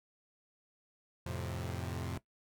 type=chord; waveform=sawtooth; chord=F major; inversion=none; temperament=equal; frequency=87.31 / 110 / 130.81 Hz; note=F2 / A2 / C3; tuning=0 / 0 / 0 cents; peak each=-36 / -39 / -38 dBFS; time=1.26-2.18 s; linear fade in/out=5 ms; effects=noise-tail reverb RT60 0.1 s tail -17 dB re dry